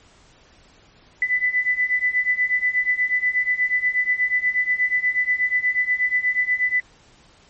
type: beating tone pair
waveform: sine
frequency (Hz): 1990 / 1998.3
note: B6 / B6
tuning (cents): +13 / +20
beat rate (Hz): 8.3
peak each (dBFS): -22 / -20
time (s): 1.22-6.8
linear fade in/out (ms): 2
effects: pink hiss -53 dBFS RMS until 7.49 s + MP3 32 kbps